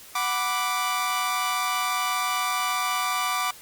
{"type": "chord", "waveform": "sawtooth", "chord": "B minor", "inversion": "second", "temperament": "equal", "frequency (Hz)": [740, 987.8, 1174.7], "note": ["F#5", "B5", "D6"], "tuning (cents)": [0, 0, 0], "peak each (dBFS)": [-27, -27, -22], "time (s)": [0.15, 3.51], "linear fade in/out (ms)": 5, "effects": ["white hiss -46 dBFS RMS until 3.61 s", "Opus 48 kbps"]}